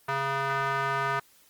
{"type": "tone with band-pass filter", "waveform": "square", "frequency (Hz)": 137.1, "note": "C#3", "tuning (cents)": -19, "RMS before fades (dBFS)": -28, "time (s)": [0.08, 1.2], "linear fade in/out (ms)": 10, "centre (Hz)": 1300, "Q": 2.2, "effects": ["white hiss -60 dBFS RMS until 1.49 s", "Opus 24 kbps"]}